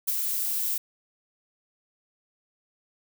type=noise with ADSR envelope; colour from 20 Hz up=violet; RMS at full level=-23 dBFS; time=0.07-0.78 s; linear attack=16 ms; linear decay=22 ms; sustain=-5 dB; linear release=4 ms; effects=none